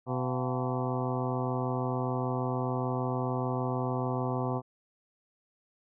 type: harmonic tone with a mistuned harmonic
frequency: 126.7 Hz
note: B2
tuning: 45 cents sharp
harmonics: 1 / 2 / 3 / 4 / 5 / 6 / 7 / 8 / 9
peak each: -32 / -35 / -37 / -38 / -39 / -40 / -40 / -41 / -42 dBFS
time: 0.06-4.62 s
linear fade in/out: 50 ms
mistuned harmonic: 5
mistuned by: +110 cents
effects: none